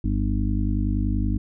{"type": "harmonic tone", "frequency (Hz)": 50.6, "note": "G#1", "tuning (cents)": -44, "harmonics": [1, 2, 4, 5, 6], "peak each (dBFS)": [-23, -26, -29, -30, -31], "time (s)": [0.04, 1.38], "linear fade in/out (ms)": 5, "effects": []}